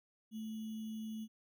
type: tone with sample-and-hold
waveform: sine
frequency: 218.9 Hz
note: A3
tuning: 9 cents flat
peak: -40 dBFS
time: 0.31-1.28 s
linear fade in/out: 50 ms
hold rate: 3150 Hz
effects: none